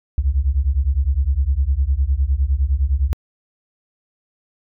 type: beating tone pair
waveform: sine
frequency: 63.5 / 73.3 Hz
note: B1 / D2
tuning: +49 / -3 cents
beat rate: 9.8 Hz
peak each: -17 dBFS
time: 0.18-3.13 s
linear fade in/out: 0 ms
effects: tanh soft clip ceiling -8 dBFS